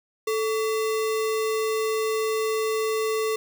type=tone with sample-and-hold; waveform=sine; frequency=438.4 Hz; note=A4; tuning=6 cents flat; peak=-22 dBFS; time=0.27-3.36 s; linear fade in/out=5 ms; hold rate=1575 Hz; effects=none